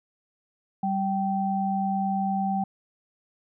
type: tone pair together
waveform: sine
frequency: 194.6 / 776.4 Hz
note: G3 / G5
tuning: -12 / -17 cents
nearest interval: 2 octaves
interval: 2395 cents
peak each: -26 dBFS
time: 0.83-2.64 s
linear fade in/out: 5 ms
effects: none